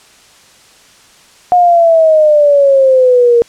sine exponential sweep, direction down, 723 to 466.2 Hz, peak -4 dBFS, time 1.52-3.42 s, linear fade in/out 0 ms, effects white hiss -43 dBFS RMS until 3.48 s + low-pass 8000 Hz 12 dB/octave

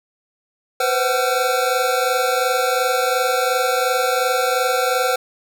square tone cluster, 496.2 / 519 / 752 / 1364 Hz, B4 / C5 / F#5 / F6, +8 / -14 / +28 / -41 cents, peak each -23 dBFS, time 0.8-5.16 s, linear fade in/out 5 ms, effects none

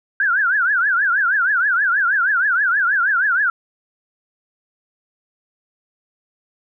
sine tone with vibrato, 1535 Hz, G6, 37 cents flat, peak -14 dBFS, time 0.2-3.5 s, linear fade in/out 2 ms, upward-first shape triangle, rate 6.3 Hz, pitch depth 230 cents each way, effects none

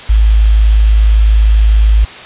sine tone with quantisation, 53.5 Hz, A1, 48 cents flat, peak -4 dBFS, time 0.09-2.05 s, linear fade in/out 10 ms, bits 5, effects white hiss -29 dBFS RMS until 2.25 s + resampled to 8000 Hz

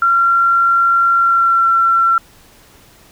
sine tone with pitch glide, 1372 to 1354.7 Hz, F6 to E6, -31 to +47 cents, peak -9 dBFS, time 0.02-2.18 s, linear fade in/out 2 ms, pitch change -22 cents, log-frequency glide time 1.17-1.68 s, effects pink hiss -46 dBFS RMS until 3.11 s

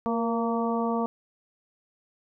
harmonic tone with a mistuned harmonic, 229.8 Hz, A#3, 25 cents flat, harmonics 1 / 2 / 3 / 4 / 5, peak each -27 / -30 / -32 / -33 / -34 dBFS, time 0.06-1.06 s, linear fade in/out 0 ms, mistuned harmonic 2, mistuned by +30 cents, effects none

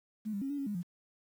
sine tone with pitch steps, 215.3 / 199.9 / 272.1 / 286.3 / 276.8 / 206.6 / 175.4 Hz, A3 / G3 / C#4 / D4 / C#4 / G#3 / F3, -37 / +34 / -32 / -44 / -2 / -9 / +8 cents, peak -33 dBFS, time 0.25-0.831 s, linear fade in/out 20 ms, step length 83 ms, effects 10-bit

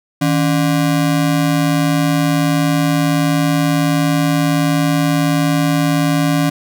square ring-modulated tone, 220 Hz, A3, in tune, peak -10 dBFS, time 0.21-6.5 s, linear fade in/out 10 ms, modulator 60.7 Hz, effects none

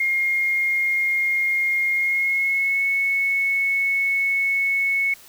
sine tone with pitch glide, 2134 to 2204 Hz, C7 to C#7, +34 to -11 cents, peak -18 dBFS, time 0-5.14 s, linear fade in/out 5 ms, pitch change +55 cents, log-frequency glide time 1.93-2.84 s, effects white hiss -47 dBFS RMS until 5.28 s

